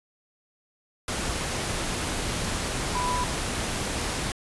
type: tone in noise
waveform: sine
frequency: 991 Hz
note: B5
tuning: 6 cents sharp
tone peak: -26 dBFS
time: 2.95-3.24 s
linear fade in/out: 2 ms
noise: pink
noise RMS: -29 dBFS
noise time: 1.08-4.32 s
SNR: 0 dB
effects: resampled to 24000 Hz